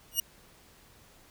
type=tone with exponential growth; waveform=5% pulse; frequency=2881 Hz; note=F#7; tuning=47 cents flat; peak=-13 dBFS; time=0.11-0.2 s; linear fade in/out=5 ms; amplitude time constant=18 ms; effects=pink hiss -58 dBFS RMS until 1.3 s

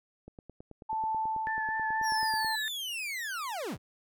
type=click train; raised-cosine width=2 ms; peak=-33 dBFS; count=21; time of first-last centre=0.28-2.447 s; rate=9.23 Hz
type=tone with tremolo; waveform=sine; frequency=880 Hz; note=A5; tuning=in tune; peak=-28 dBFS; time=0.89-2.56 s; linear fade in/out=10 ms; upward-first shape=sine; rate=0.99 Hz; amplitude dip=40%
type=tone with vibrato; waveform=sine; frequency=1748 Hz; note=A6; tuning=12 cents flat; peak=-32 dBFS; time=1.47-2.68 s; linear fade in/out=0 ms; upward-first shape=sine; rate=4.2 Hz; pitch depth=26 cents each way
type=linear sweep; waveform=40% pulse; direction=down; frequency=5760 to 39.08 Hz; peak=-33 dBFS; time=2.02-3.78 s; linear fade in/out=50 ms
effects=none

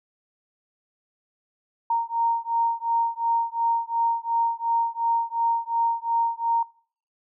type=beating tone pair; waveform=sine; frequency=925 / 927.8 Hz; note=A#5 / A#5; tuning=-14 / -8 cents; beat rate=2.8 Hz; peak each=-25 dBFS; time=1.9-6.63 s; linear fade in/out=5 ms; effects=noise-tail reverb RT60 0.5 s tail -22 dB re dry

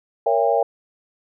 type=chord; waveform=sine; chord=A# diminished seventh; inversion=none; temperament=just; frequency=466.2 / 559.4 / 671.3 / 805.5 Hz; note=A#4 / C#5 / E5 / G5; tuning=0 / +16 / +31 / +47 cents; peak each=-21 dBFS; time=0.26-0.63 s; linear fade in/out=5 ms; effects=none

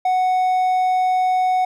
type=tone; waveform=triangle; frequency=740 Hz; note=F#5; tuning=in tune; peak=-13 dBFS; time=0.05-1.65 s; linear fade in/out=5 ms; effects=none

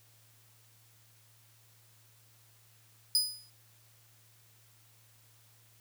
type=tone with exponential decay; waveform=sawtooth; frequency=4980 Hz; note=D#8; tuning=1 cent sharp; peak=-19 dBFS; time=3.15-3.5 s; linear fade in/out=1 ms; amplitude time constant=74 ms; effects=added 112 Hz sine -64 dBFS peak until 5.8 s + white hiss -64 dBFS RMS until 5.8 s

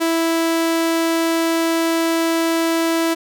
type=tone; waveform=sawtooth; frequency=329.6 Hz; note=E4; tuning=in tune; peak=-12 dBFS; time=0-3.15 s; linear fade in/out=20 ms; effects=none

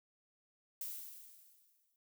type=noise with exponential decay; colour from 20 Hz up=violet; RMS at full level=-41 dBFS; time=0.81-1.96 s; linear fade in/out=2 ms; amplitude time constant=250 ms; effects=none

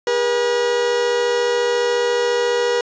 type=tone pair together; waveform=40% pulse; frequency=407.5 / 481.8 Hz; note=G#4 / B4; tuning=-33 / -43 cents; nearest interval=minor third; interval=290 cents; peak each=-23 / -16 dBFS; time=0.07-2.81 s; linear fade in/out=2 ms; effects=resampled to 16000 Hz + 7-bit

